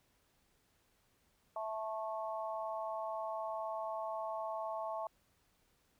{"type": "harmonic tone", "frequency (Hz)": 219, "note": "A3", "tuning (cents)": -8, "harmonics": [3, 4, 5], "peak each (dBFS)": [-40, -42, -44], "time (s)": [1.56, 5.07], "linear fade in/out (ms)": 2, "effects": ["pink hiss -74 dBFS RMS until 5.99 s"]}